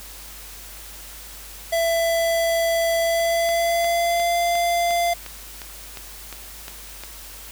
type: tone with pitch glide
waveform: square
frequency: 667 to 690.1 Hz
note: E5 to F5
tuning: +20 to -21 cents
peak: -19 dBFS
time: 1.72-5.14 s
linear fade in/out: 10 ms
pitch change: +59 cents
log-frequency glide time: 3-4.38 s
type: click train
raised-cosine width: 0.2 ms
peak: -17 dBFS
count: 11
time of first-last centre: 3.49-7.036 s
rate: 2.82 Hz
effects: added 50 Hz sine -43 dBFS peak until 7.51 s + white hiss -40 dBFS RMS until 7.51 s